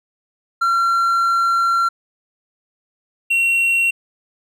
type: tone pair in turn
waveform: triangle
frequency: 1367 / 2734 Hz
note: F6 / F7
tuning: -37 / -37 cents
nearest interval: octave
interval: 1200 cents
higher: second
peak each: -12 dBFS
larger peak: neither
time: 0.61-1.89 / 3.3-3.91 s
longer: first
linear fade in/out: 10 ms
effects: none